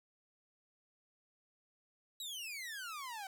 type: exponential sweep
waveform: sawtooth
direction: down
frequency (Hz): 3951 to 750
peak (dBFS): -39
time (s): 2.2-3.27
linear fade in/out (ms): 2
effects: none